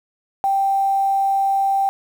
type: tone with quantisation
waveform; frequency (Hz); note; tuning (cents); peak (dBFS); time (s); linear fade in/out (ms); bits
sine; 784; G5; 0; -15; 0.44-1.89; 0; 7
effects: none

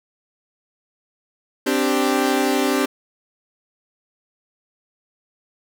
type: chord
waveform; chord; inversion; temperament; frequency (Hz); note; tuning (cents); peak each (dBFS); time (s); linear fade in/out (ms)
sawtooth; C suspended second; none; equal; 261.6 / 293.7 / 392; C4 / D4 / G4; 0 / 0 / 0; -17 / -18 / -18; 1.66-2.86; 10
effects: none

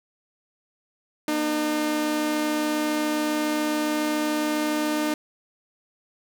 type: tone pair together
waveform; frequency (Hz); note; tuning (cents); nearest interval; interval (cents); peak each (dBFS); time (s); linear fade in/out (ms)
sawtooth; 236.1 / 303.3; A#3 / D#4; +22 / -44; major third; 434; -29 / -19; 1.28-5.14; 2
effects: none

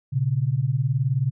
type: beating tone pair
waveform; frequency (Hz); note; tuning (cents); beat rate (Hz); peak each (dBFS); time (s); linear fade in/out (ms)
sine; 120 / 139; B2 / C#3; -49 / +5; 19; -23 / -22; 0.12-1.31; 20
effects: none

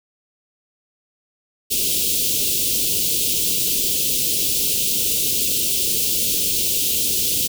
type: band-stop noise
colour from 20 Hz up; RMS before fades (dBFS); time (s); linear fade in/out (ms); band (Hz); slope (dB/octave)
white; -20; 1.7-7.48; 20; 510 to 2700; 48
effects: none

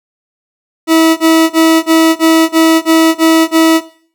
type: tone bursts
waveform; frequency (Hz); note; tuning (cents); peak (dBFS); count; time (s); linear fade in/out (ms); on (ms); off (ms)
40% pulse; 323.9; E4; -30; -4; 9; 0.87-3.81; 50; 300; 30
effects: noise-tail reverb RT60 0.5 s tail -17 dB re dry

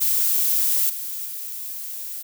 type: noise with level steps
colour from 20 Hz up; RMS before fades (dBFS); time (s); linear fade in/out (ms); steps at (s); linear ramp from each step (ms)
violet; -20 / -30 / -32; 0-2.23; 20; 0.89 / 1.25; 10
effects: none

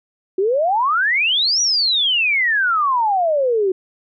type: exponential two-way sweep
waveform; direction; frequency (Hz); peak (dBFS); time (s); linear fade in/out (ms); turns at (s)
sine; up then down; 364.2 to 5900 to 364.2; -14; 0.38-3.72; 5; 1.61
effects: none

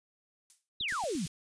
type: noise with exponential decay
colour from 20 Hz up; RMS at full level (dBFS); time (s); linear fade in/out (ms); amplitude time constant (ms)
violet; -48; 0.5-0.69; 0; 40
type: exponential sweep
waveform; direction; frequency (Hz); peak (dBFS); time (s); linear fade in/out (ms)
sine; down; 4019 to 146.6; -31; 0.8-1.26; 5
type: click train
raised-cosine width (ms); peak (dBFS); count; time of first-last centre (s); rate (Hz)
3; -37; 5; 0.81-1.267; 8.75
type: high-pass noise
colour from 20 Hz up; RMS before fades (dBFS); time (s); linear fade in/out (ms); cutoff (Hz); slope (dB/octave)
pink; -43; 0.88-1.28; 5; 3800; 12
effects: resampled to 22050 Hz

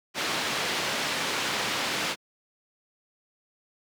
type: low-pass noise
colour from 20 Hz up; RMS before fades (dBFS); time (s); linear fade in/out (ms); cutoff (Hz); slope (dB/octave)
white; -29; 0.14-2.16; 50; 3700; 12
effects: high-pass 150 Hz 12 dB/octave

